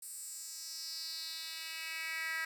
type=tone with high-pass filter sweep; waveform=10% pulse; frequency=323.2 Hz; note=E4; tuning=34 cents flat; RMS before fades=-42 dBFS; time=0.02-2.45 s; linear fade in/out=5 ms; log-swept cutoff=9100 to 1800 Hz; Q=3.3; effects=none